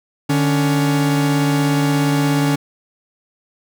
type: tone pair together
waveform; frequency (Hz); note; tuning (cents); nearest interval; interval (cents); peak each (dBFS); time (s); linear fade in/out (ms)
45% pulse; 148.45 / 280; D3 / C#4; +19 / +18; major seventh; 1099; -17; 0.29-2.56; 10
effects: none